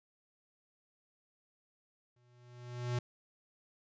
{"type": "tone with exponential growth", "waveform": "square", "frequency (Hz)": 122.2, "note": "B2", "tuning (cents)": -18, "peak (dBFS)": -31, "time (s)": [2.16, 2.99], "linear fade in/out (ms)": 5, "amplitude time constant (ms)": 180, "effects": ["resampled to 16000 Hz"]}